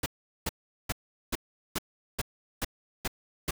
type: noise bursts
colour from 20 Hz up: pink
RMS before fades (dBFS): -30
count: 9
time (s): 0.03-3.509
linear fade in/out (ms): 5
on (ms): 31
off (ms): 400
effects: none